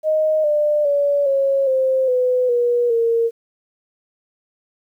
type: tone with pitch steps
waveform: sine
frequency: 622.3 / 596.3 / 571.3 / 547.4 / 524.5 / 502.6 / 481.5 / 461.4 Hz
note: D#5 / D5 / D5 / C#5 / C5 / B4 / B4 / A#4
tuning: 0 / +26 / -48 / -22 / +4 / +30 / -44 / -18 cents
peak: -14 dBFS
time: 0.03-3.31 s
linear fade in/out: 50 ms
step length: 410 ms
effects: 9-bit